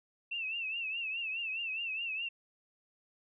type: tone with vibrato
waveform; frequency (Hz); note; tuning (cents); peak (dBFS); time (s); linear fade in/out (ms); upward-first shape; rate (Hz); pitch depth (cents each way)
sine; 2667; E7; +20; -34; 0.31-2.29; 10; triangle; 4.8; 110
effects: none